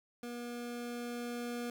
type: tone with level ramp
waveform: 25% pulse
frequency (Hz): 240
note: B3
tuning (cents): -49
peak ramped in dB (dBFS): -37 to -33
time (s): 0.23-1.7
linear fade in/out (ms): 2
effects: 12-bit